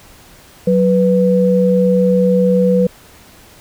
sine tone pair together, 185 / 493.9 Hz, F#3 / B4, 0 / 0 cents, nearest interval octave + perfect fourth, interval 1700 cents, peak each -12 dBFS, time 0.67-2.87 s, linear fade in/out 5 ms, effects pink hiss -43 dBFS RMS until 3.6 s

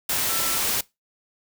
sine tone in noise, 1338 Hz, E6, 25 cents sharp, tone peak -33 dBFS, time 0.29-0.58 s, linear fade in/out 5 ms, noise white, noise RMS -24 dBFS, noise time 0.09-0.81 s, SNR -12 dB, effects noise-tail reverb RT60 0.2 s tail -21 dB re dry

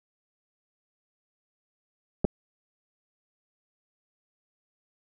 clicks, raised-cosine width 2 ms, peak -11 dBFS, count 2, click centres 2.245 / 2.25 s, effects none

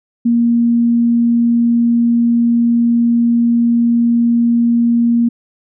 sine tone, 235.2 Hz, A#3, 16 cents sharp, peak -9 dBFS, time 0.25-5.29 s, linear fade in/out 10 ms, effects none

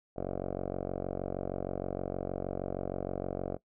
5% pulse tone with low-pass filter, 46.4 Hz, F#1, 6 cents sharp, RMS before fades -36 dBFS, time 0.16-3.57 s, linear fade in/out 10 ms, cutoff 670 Hz, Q 2.7, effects noise-tail reverb RT60 0.1 s tail -20 dB re dry

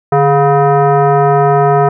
sine tone with frequency modulation, 146.83 Hz, D3, in tune, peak -6 dBFS, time 0.12-1.89 s, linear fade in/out 5 ms, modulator 562 Hz, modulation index 1.6, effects none

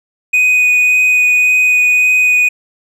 triangle tone with vibrato, 2489 Hz, D#7, in tune, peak -6 dBFS, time 0.33-2.49 s, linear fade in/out 10 ms, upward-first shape sine, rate 1.8 Hz, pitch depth 8 cents each way, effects none

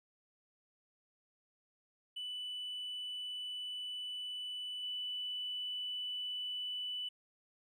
triangle tone with level steps, 2981 Hz, F#7, 12 cents sharp, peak -37 / -34 dBFS, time 2.16-7.09 s, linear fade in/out 10 ms, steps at 4.83 s, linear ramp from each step 2 ms, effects tanh soft clip ceiling -35 dBFS

